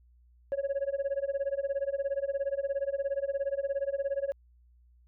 sine tone with tremolo, 554.4 Hz, C#5, in tune, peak -23 dBFS, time 0.52-4.32 s, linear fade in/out 0 ms, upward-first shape sine, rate 17 Hz, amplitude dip 95%, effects tanh soft clip ceiling -25 dBFS + added 60 Hz sine -58 dBFS peak until 5.07 s

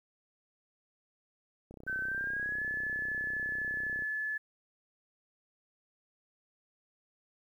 click train, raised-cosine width 2 ms, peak -35 dBFS, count 75, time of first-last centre 1.71-4.022 s, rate 32 Hz
sine tone with pitch glide, 1536 to 1724.1 Hz, G6 to A6, -36 to -36 cents, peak -32 dBFS, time 1.87-4.38 s, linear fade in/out 10 ms, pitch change +200 cents, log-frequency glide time 2.03-2.64 s
effects 11-bit

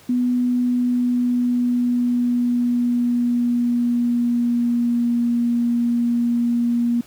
sine tone with pitch glide, 246.9 to 237.7 Hz, B3 to A#3, 0 to +34 cents, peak -16 dBFS, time 0.09-7.01 s, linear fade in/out 5 ms, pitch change -66 cents, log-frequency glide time 0.32-5.23 s, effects pink hiss -48 dBFS RMS until 7.06 s + high-pass 80 Hz 12 dB/octave

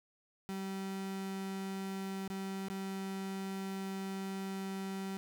35% pulse tone with dropouts, 192.9 Hz, G3, 28 cents flat, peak -36 dBFS, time 0.49-5.17 s, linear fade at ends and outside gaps 0 ms, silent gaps 2.278-2.301 / 2.684-2.7 s, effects none

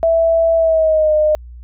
sine tone with pitch glide, 659.3 to 611.6 Hz, E5 to D#5, 0 to -30 cents, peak -10 dBFS, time 0.03-1.35 s, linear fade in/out 0 ms, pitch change -130 cents, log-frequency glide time 0.56-1.14 s, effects added 60 Hz sine -32 dBFS peak until 1.63 s

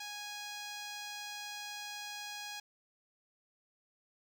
5% pulse tone with notch filter, 828 Hz, G#5, 5 cents flat, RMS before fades -44 dBFS, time 0-2.6 s, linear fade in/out 5 ms, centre 10000 Hz, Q 0.68, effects none

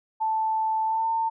sine tone with pitch glide, 880 to 899.5 Hz, A5 to A5, 0 to +38 cents, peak -22 dBFS, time 0.2-1.3 s, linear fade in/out 20 ms, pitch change +38 cents, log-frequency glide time 0.85-1.06 s, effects none

